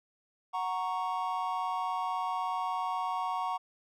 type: chord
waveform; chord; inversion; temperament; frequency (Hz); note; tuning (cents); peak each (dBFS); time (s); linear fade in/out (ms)
triangle; F# major; none; equal; 740 / 932.3 / 1108.7; F#5 / A#5 / C#6; 0 / 0 / 0; -33; 0.53-3.58; 20
effects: none